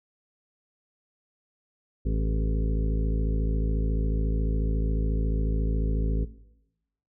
harmonic tone with a mistuned harmonic, 54.1 Hz, A1, 29 cents flat, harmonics 1 / 2 / 3 / 4 / 5 / 7 / 8 / 9, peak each -24 / -33 / -34 / -37 / -36 / -40 / -43 / -45 dBFS, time 2.05-6.25 s, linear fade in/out 10 ms, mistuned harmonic 7, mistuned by +44 cents, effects noise-tail reverb RT60 0.9 s tail -17 dB re dry

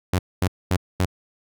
sawtooth tone bursts, 91.5 Hz, F#2, 19 cents flat, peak -14 dBFS, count 4, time 0.13-1.056 s, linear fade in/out 5 ms, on 59 ms, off 230 ms, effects none

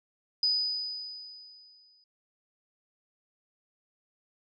sine tone with exponential decay, 4978 Hz, D#8, in tune, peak -22 dBFS, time 0.43-2.04 s, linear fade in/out 2 ms, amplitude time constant 350 ms, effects none

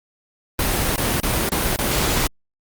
pink noise with dropouts, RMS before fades -20 dBFS, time 0.59-2.27 s, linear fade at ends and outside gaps 2 ms, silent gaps 0.961-0.979 / 1.202-1.232 / 1.491-1.518 / 1.762-1.788 s, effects Opus 32 kbps

